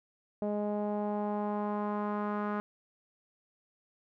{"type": "tone with low-pass filter sweep", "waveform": "sawtooth", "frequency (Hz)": 207.7, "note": "G#3", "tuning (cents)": 0, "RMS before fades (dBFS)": -33, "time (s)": [0.42, 2.6], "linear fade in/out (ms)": 0, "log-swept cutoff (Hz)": [640, 1300], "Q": 2.7, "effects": []}